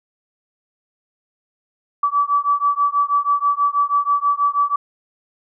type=beating tone pair; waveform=sine; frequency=1148 / 1154.2 Hz; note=D6 / D6; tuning=-40 / -30 cents; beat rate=6.2 Hz; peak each=-18 dBFS; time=2.03-4.76 s; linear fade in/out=5 ms; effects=none

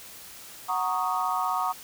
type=chord; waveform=sine; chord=D# minor seventh; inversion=first; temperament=equal; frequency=740 / 932.3 / 1108.7 / 1244.5 Hz; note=F#5 / A#5 / C#6 / D#6; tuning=0 / 0 / 0 / 0 cents; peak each=-30 dBFS; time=0.68-1.73 s; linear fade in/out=20 ms; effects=white hiss -45 dBFS RMS until 1.83 s

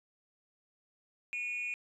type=tone with amplitude modulation; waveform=sine; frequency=2450 Hz; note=D#7; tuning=27 cents flat; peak=-29 dBFS; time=1.33-1.74 s; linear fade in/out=0 ms; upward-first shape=sine; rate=251 Hz; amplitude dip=75%; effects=tanh soft clip ceiling -30 dBFS

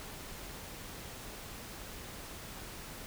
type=silence; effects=pink hiss -46 dBFS RMS until 3.06 s

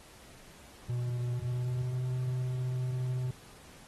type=tone with pitch glide; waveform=triangle; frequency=122 to 126.89 Hz; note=B2 to B2; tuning=-21 to +47 cents; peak=-28 dBFS; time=0.89-3.31 s; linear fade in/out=5 ms; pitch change=+68 cents; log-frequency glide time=1.31-2.04 s; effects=pink hiss -55 dBFS RMS until 3.87 s + AAC 32 kbps

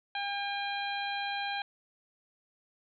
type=harmonic tone; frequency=804 Hz; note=G5; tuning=44 cents sharp; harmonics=1 / 2 / 3 / 4 / 5; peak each=-35 / -38 / -40 / -41 / -42 dBFS; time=0.15-1.62 s; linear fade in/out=2 ms; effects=none

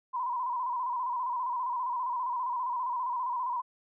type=tone with vibrato; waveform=sine; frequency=990 Hz; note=B5; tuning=4 cents sharp; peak=-29 dBFS; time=0.13-3.62 s; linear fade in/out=20 ms; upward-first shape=square; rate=15 Hz; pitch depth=63 cents each way; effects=none

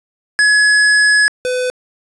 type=tone pair in turn; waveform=square; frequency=1691 / 502.7 Hz; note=G#6 / B4; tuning=+31 / +31 cents; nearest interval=octave + major sixth; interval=2100 cents; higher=first; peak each=-9 / -16 dBFS; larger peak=first; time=0.39-1.28 / 1.45-1.7 s; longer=first; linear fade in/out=0 ms; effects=resampled to 24000 Hz + 7-bit

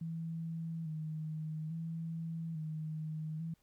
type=tone with vibrato; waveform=sine; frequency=160 Hz; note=D#3; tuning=49 cents sharp; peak=-37 dBFS; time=0.01-3.54 s; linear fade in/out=5 ms; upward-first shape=square; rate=0.59 Hz; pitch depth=43 cents each way; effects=pink hiss -75 dBFS RMS until 3.62 s

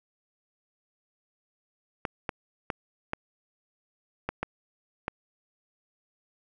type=clicks; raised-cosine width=0.5 ms; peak=-14 dBFS; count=7; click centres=2.052 / 2.292 / 2.702 / 3.134 / 4.29 / 4.43 / 5.081 s; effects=none

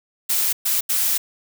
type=noise bursts at uneven times; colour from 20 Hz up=blue; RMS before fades=-20 dBFS; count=3; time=0.29-0.53 / 0.65-0.81 / 0.89-1.18 s; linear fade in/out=10 ms; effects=none

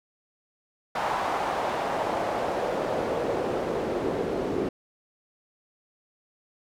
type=noise with band-pass filter sweep; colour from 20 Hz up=pink; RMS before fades=-28 dBFS; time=0.95-4.69 s; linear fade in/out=5 ms; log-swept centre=920 to 350 Hz; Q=1.9; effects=none

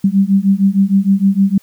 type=beating tone pair; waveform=sine; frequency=192.6 / 199.1 Hz; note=G3 / G3; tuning=-30 / +27 cents; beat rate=6.5 Hz; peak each=-12 dBFS; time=0.04-1.58 s; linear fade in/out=5 ms; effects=white hiss -51 dBFS RMS until 1.62 s

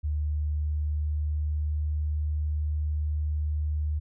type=tone with pitch glide; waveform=sine; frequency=75 to 75.57 Hz; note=D2 to D#2; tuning=+37 to -50 cents; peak=-25 dBFS; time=0.03-4 s; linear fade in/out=20 ms; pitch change=+13 cents; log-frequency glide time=0.17-1.97 s; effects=none

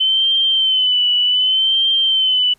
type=tone with vibrato; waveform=sine; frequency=3055 Hz; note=G7; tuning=45 cents flat; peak=-12 dBFS; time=0-2.54 s; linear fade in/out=10 ms; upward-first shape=sine; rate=0.66 Hz; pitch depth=58 cents each way; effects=pink hiss -57 dBFS RMS until 2.58 s + resampled to 32000 Hz

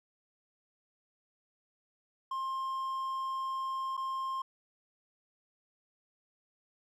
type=tone with dropouts; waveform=triangle; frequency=1060 Hz; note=C6; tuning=22 cents sharp; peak=-31 dBFS; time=2.31-4.42 s; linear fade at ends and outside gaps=5 ms; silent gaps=3.969-3.975 s; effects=none

